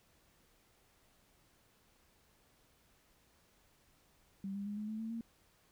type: tone with pitch steps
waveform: sine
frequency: 195.1 / 200.5 / 206 / 211.7 / 217.5 / 223.5 / 229.6 Hz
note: G3 / G3 / G#3 / G#3 / A3 / A3 / A#3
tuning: -8 / +39 / -14 / +33 / -20 / +27 / -26 cents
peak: -38 dBFS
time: 4.44-5.21 s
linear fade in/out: 2 ms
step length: 110 ms
effects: pink hiss -70 dBFS RMS until 5.71 s